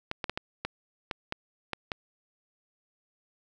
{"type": "clicks", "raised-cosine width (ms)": 0.3, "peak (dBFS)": -15, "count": 9, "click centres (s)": [0.114, 0.242, 0.296, 0.375, 0.65, 1.112, 1.324, 1.733, 1.918], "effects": []}